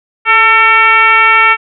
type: tone with frequency modulation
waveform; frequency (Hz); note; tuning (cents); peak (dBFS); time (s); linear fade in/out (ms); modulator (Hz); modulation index
sine; 1800; A6; +39; -4; 0.25-1.57; 50; 456; 1.8
effects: none